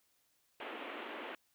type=band-pass noise; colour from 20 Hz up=pink; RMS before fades=-45 dBFS; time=0.6-1.35 s; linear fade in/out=2 ms; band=260 to 3200 Hz; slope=48 dB/octave; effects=white hiss -75 dBFS RMS until 1.54 s